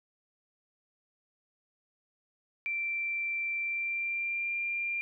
sine tone with pitch glide, 2349 to 2386 Hz, D7 to D7, 0 to +27 cents, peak -30 dBFS, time 2.66-5.01 s, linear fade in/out 0 ms, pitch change +27 cents, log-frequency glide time 3.6-4.54 s, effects none

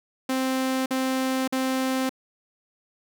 sawtooth tone bursts, 261.6 Hz, C4, in tune, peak -19 dBFS, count 3, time 0.29-2.094 s, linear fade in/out 5 ms, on 570 ms, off 47 ms, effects none

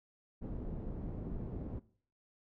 pink low-pass noise, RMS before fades -41 dBFS, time 0.41-1.8 s, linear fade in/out 20 ms, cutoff 340 Hz, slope 12 dB/octave, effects noise-tail reverb RT60 0.5 s tail -19 dB re dry

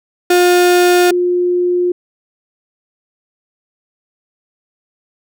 35% pulse / sine tone pair in turn, 355.9 / 355.9 Hz, F4 / F4, +33 / +33 cents, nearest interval unison, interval 0 cents, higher neither, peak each -6 / -11 dBFS, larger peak first, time 0.3-1.11 / 1.11-1.92 s, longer neither, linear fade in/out 5 ms, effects none

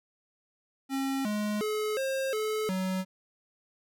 square tone with pitch steps, 270 / 209.7 / 427.3 / 534 / 431.5 / 187.3 Hz, C#4 / G#3 / G#4 / C5 / A4 / F#3, -45 / +17 / +49 / +35 / -34 / +21 cents, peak -29 dBFS, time 0.89-3.05 s, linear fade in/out 50 ms, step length 360 ms, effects none

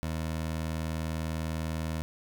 20% pulse tone, 80 Hz, D#2, 49 cents sharp, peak -26 dBFS, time 0.03-2.02 s, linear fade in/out 0 ms, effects none

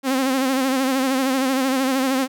sawtooth tone with vibrato, 264.1 Hz, C4, 16 cents sharp, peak -14 dBFS, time 0.03-2.28 s, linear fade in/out 50 ms, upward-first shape sine, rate 13 Hz, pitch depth 61 cents each way, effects none

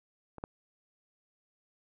clicks, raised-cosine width 1 ms, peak -30 / -22 dBFS, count 2, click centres 0.383 / 0.439 s, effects none

